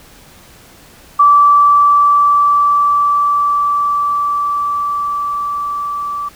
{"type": "tone with level ramp", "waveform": "sine", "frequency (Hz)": 1160, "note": "D6", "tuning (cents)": -22, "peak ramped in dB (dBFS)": [-4, -18], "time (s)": [1.19, 6.29], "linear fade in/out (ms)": 10, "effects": ["pink hiss -42 dBFS RMS until 6.35 s"]}